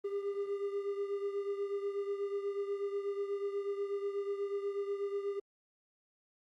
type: beating tone pair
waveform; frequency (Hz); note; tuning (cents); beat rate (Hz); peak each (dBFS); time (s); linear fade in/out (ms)
triangle; 399.8 / 408; G4 / G#4; +34 / -31; 8.2; -33 / -39; 0.04-5.4; 10
effects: Opus 24 kbps